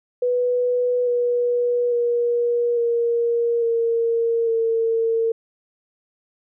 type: tone with pitch steps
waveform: sine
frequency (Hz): 492.8 / 484.9 / 477.1 / 469.5 / 461.9 / 454.5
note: B4 / B4 / A#4 / A#4 / A#4 / A#4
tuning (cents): -4 / -32 / +40 / +12 / -16 / -44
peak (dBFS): -17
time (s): 0.22-5.32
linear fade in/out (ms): 5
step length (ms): 850
effects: none